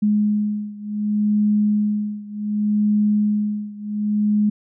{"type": "beating tone pair", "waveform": "sine", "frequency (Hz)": [209.1, 209.77], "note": ["G#3", "G#3"], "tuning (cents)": [12, 18], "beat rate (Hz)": 0.67, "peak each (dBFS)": [-19, -21], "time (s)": [0.02, 4.5], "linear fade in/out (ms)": 10, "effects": []}